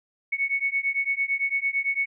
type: beating tone pair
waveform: sine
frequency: 2211 / 2219.9 Hz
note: C#7 / C#7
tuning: -5 / +2 cents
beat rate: 8.9 Hz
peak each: -26 dBFS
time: 0.32-2.06 s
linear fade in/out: 10 ms
effects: none